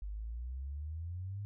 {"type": "exponential sweep", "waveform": "sine", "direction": "up", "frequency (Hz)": [48.88, 103.83], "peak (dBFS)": -38, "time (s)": [0.02, 1.45], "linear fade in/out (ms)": 0, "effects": []}